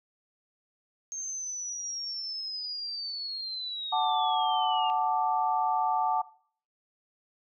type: linear sweep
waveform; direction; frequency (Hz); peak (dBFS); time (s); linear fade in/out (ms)
sine; down; 6410 to 2794; -33; 1.12-4.9; 0
type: chord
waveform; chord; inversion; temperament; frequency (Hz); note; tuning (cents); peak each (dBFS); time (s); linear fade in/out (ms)
sine; D major; first; equal; 740 / 880 / 1174.7; F#5 / A5 / D6; 0 / 0 / 0; -28 / -27 / -32; 3.92-6.22; 10
effects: noise-tail reverb RT60 0.5 s tail -19 dB re dry